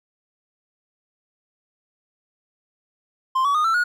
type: tone with pitch steps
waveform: triangle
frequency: 1046.5 / 1134.6 / 1230.2 / 1333.8 / 1446.2 Hz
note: C6 / C#6 / D#6 / E6 / F#6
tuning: 0 / +40 / -20 / +20 / -40 cents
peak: -15 dBFS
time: 3.35-3.84 s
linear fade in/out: 10 ms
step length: 98 ms
effects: none